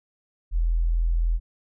sine tone, 41.76 Hz, E1, 23 cents sharp, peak -19 dBFS, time 0.51-1.4 s, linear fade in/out 50 ms, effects none

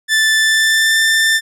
sawtooth tone with pitch glide, 1759 to 1783.6 Hz, A6 to A6, -1 to +23 cents, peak -7 dBFS, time 0.08-1.41 s, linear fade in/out 50 ms, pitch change +24 cents, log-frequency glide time 0.37-1.01 s, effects low-pass 11000 Hz 12 dB/octave

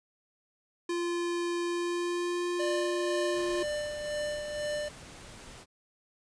square tone with pitch glide, 346.1 to 351.5 Hz, F4 to F4, -16 to +11 cents, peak -30 dBFS, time 0.89-3.63 s, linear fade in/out 5 ms, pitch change +27 cents, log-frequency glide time 1.63-2.47 s
square tone with tremolo, 595 Hz, D5, 22 cents sharp, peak -31 dBFS, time 2.59-4.89 s, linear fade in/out 10 ms, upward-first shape sine, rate 2 Hz, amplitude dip 45%
pink noise, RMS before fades -48 dBFS, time 3.33-5.66 s, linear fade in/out 50 ms
effects resampled to 22050 Hz

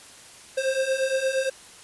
square beating tone pair, 524 / 532.6 Hz, C5 / C5, +2 / +31 cents, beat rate 8.6 Hz, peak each -28 / -25 dBFS, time 0.57-1.5 s, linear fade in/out 10 ms, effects white hiss -47 dBFS RMS until 1.83 s + resampled to 24000 Hz

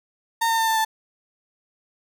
35% pulse tone with pitch steps, 915 / 906.6 / 898.2 / 890 / 881.8 Hz, A#5 / A#5 / A5 / A5 / A5, -32 / -48 / +35 / +20 / +4 cents, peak -17 dBFS, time 0.41-0.85 s, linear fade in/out 10 ms, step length 88 ms, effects none

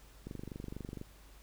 click train, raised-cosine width 3 ms, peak -29 dBFS, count 19, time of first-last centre 0.27-1.014 s, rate 24.2 Hz, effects added 50 Hz sine -56 dBFS peak until 1.42 s + pink hiss -61 dBFS RMS until 1.42 s

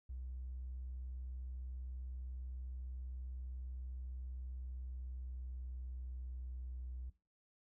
triangle tone with pitch glide, 63.2 to 62.47 Hz, B1 to B1, +41 to +20 cents, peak -39 dBFS, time 0.09-7.1 s, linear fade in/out 10 ms, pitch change -21 cents, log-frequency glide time 4.54-6.88 s, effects noise-tail reverb RT60 0.3 s tail -20 dB re dry + tanh soft clip ceiling -40 dBFS

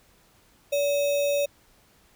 sine tone with sample-and-hold, 572 Hz, D5, 46 cents flat, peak -21 dBFS, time 0.72-1.46 s, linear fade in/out 10 ms, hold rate 3150 Hz, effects pink hiss -60 dBFS RMS until 2.15 s

